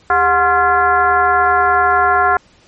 sine tone with frequency modulation, 1055 Hz, C6, 14 cents sharp, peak -9 dBFS, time 0.1-2.37 s, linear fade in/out 2 ms, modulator 327 Hz, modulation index 1.6, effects pink hiss -50 dBFS RMS until 2.67 s + MP3 32 kbps

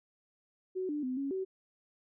sine tone with pitch steps, 372.8 / 296.2 / 255.4 / 276.3 / 379.5 Hz, F#4 / D4 / C4 / C#4 / F#4, +13 / +15 / -42 / -6 / +44 cents, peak -32 dBFS, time 0.75-1.45 s, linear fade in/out 20 ms, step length 140 ms, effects none

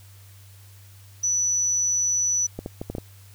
sine tone, 5940 Hz, F#8, 6 cents sharp, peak -20 dBFS, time 1.23-2.47 s, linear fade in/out 10 ms
clicks, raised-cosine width 2 ms, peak -17 dBFS, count 6, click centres 2.59 / 2.661 / 2.815 / 2.9 / 2.951 / 2.983 s
effects added 98 Hz sine -46 dBFS peak until 3.34 s + white hiss -54 dBFS RMS until 3.34 s

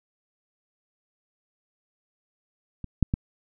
clicks, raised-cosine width 5 ms, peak -22 / -6 / -11 dBFS, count 3, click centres 2.843 / 3.027 / 3.139 s, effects none

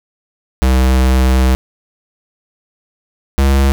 square tone pair in turn, 64.6 / 68.04 Hz, C2 / C#2, -21 / -32 cents, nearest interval minor second, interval 89 cents, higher second, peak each -9 dBFS, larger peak neither, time 0.62-1.55 / 3.38-3.72 s, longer first, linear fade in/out 0 ms, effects none

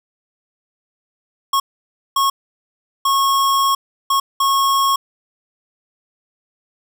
square tone bursts at uneven times, 1094 Hz, C#6, 23 cents flat, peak -14 dBFS, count 5, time 1.53-1.6 / 2.16-2.3 / 3.05-3.75 / 4.1-4.2 / 4.4-4.96 s, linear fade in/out 5 ms, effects none

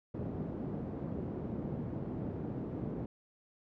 pink band-pass noise, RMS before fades -39 dBFS, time 0.14-3.06 s, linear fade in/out 5 ms, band 120 to 360 Hz, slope 12 dB/octave, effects none

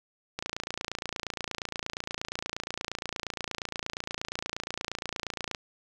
click train, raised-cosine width 0.2 ms, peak -15 dBFS, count 148, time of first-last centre 0.39-5.548 s, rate 28.5 Hz, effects none

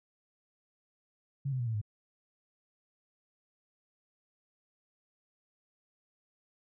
sine tone with pitch steps, 138.4 / 129.13 / 120.48 / 112.42 / 104.89 Hz, C#3 / C3 / B2 / A2 / G#2, -2 / -22 / -42 / +38 / +18 cents, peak -30 dBFS, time 1.45-1.815 s, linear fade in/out 10 ms, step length 73 ms, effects none

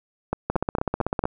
two click trains, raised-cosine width 1 ms, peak -9 / -9 dBFS, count 13 / 5, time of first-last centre 0.5-1.255 / 0.33-1.239 s, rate 15.9 / 4.4 Hz, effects none

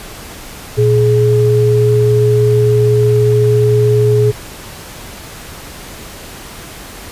sine tone pair together, 117.7 / 420.6 Hz, A#2 / G#4, +17 / +22 cents, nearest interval octave + minor seventh, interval 2205 cents, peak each -10 dBFS, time 0.77-4.32 s, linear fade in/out 20 ms, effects pink hiss -31 dBFS RMS until 7.11 s + resampled to 32000 Hz

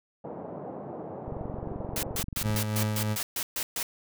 white band-pass noise, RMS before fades -39 dBFS, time 0.24-2.22 s, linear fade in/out 5 ms, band 120 to 730 Hz, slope 24 dB/octave
click train, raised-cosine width 5 ms, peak -24 dBFS, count 30, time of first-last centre 1.28-2.546 s, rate 22.9 Hz
white noise bursts, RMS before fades -31 dBFS, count 10, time 1.96-3.83 s, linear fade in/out 2 ms, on 70 ms, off 130 ms
30% pulse tone with tremolo, 106.9 Hz, A2, 49 cents flat, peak -22 dBFS, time 2.42-3.17 s, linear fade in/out 50 ms, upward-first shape triangle, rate 3.1 Hz, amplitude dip 45%
effects none

